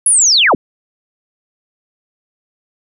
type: linear sweep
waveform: sine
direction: down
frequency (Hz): 10670 to 138.59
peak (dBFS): -7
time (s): 0.06-0.55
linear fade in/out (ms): 2
effects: none